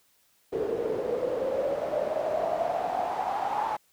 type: noise with band-pass filter sweep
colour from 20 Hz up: pink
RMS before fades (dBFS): -29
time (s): 0.52-3.77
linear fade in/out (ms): 10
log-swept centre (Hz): 420 to 880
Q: 9.7
effects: white hiss -66 dBFS RMS until 3.92 s

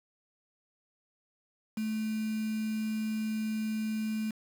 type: tone with quantisation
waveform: sine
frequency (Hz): 217.6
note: A3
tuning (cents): -19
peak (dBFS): -30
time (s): 1.77-4.31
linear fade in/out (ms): 5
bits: 7
effects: none

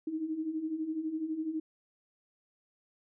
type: beating tone pair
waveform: sine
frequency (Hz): 306.6 / 318.6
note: D#4 / D#4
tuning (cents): -25 / +41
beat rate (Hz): 12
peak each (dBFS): -39 / -33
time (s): 0.07-1.6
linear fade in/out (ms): 5
effects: none

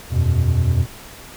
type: chord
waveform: triangle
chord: E suspended second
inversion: none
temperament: equal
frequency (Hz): 82.41 / 92.5 / 123.47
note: E2 / F#2 / B2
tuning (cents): 0 / 0 / 0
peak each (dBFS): -16 / -17 / -17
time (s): 0.1-0.87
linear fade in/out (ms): 50
effects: pink hiss -39 dBFS RMS until 1.36 s

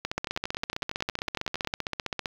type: two click trains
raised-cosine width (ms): 0.2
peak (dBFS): -11 / -14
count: 35 / 18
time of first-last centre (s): 0.05-2.258 / 0.18-1.74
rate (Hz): 15.4 / 10.9
effects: low-pass 5000 Hz 12 dB/octave + 7-bit

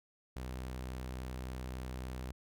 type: tone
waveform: sawtooth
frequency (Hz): 63.5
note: B1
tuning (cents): +49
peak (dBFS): -36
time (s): 0.36-2.32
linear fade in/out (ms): 5
effects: none

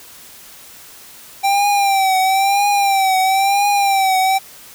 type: tone with vibrato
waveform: square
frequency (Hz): 784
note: G5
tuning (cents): 0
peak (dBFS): -13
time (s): 1.43-4.39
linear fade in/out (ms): 20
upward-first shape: triangle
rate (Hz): 1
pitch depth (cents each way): 78
effects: white hiss -40 dBFS RMS until 4.74 s

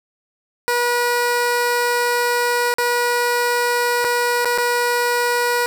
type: tone with dropouts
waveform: 15% pulse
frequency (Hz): 483.3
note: B4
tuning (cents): -38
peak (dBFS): -10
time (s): 0.68-5.66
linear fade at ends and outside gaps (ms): 0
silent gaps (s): 2.74-2.784 / 4.043-4.047 / 4.447-4.455 / 4.578-4.583
effects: none

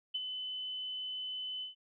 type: tone with ADSR envelope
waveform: sine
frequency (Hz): 3022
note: F#7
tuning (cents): +36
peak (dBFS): -31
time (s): 0.14-1.75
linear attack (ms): 12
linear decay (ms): 33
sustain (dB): -6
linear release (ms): 130
effects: none

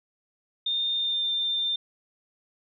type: tone with pitch glide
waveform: sine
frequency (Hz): 3632 to 3594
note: A#7 to A7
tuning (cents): -46 to +36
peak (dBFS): -24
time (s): 0.66-1.76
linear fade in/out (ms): 5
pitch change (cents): -18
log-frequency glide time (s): 0.94-1.24
effects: none

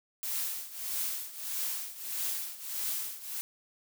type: noise with tremolo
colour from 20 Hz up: blue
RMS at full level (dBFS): -32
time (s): 0.23-3.41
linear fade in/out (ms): 0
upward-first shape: triangle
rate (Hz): 1.6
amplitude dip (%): 85
effects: none

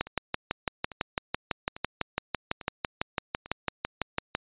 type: two click trains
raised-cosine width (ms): 0.3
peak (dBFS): -24 / -10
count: 5 / 27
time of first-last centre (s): 0.07-3.46 / 0.01-4.351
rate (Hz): 1.18 / 5.99
effects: resampled to 8000 Hz

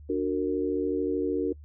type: chord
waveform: sine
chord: D augmented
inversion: none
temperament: just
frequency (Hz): 293.7 / 367.1 / 458.9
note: D4 / F#4 / A#4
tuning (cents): 0 / -14 / -27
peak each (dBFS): -29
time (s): 0.09-1.53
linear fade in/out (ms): 10
effects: noise-tail reverb RT60 0.1 s tail -25 dB re dry + added 74 Hz sine -44 dBFS peak until 1.64 s

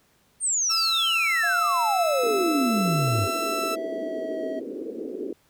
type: exponential sweep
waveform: sine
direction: down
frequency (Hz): 9000 to 92.5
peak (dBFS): -21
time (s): 0.4-3.28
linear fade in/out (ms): 50
type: tone with vibrato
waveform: sawtooth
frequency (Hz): 1323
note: E6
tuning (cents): +6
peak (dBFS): -23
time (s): 0.69-3.76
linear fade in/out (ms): 20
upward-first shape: triangle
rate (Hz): 0.49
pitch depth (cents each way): 19
type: tone with pitch glide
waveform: triangle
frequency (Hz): 698.5 to 640.5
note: F5 to E5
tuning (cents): 0 to -50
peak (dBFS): -28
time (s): 1.43-4.6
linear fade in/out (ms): 10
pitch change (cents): -150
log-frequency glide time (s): 1.91-4.41
type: band-pass noise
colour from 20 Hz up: white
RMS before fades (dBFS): -33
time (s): 2.23-5.33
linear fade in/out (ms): 5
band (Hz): 250 to 460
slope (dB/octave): 48
effects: pink hiss -63 dBFS RMS until 5.49 s + high-pass 60 Hz 12 dB/octave

